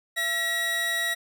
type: tone pair together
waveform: 30% pulse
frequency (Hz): 676 / 1914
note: E5 / A#6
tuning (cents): +43 / +45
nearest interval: octave + tritone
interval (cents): 1802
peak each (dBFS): -33 / -22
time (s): 0.16-1.15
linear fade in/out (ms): 20
effects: none